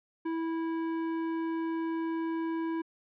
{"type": "tone with tanh clipping", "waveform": "sine", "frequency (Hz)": 327.6, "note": "E4", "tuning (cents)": -11, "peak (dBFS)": -32, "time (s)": [0.25, 2.82], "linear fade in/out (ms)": 10, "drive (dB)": 17, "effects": ["low-pass 2000 Hz 12 dB/octave"]}